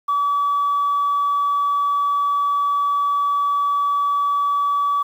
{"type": "tone", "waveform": "sine", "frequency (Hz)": 1145, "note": "D6", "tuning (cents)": -44, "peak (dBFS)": -15, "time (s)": [0.08, 5.03], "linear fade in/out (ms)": 10, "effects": ["tanh soft clip ceiling -13 dBFS", "8-bit"]}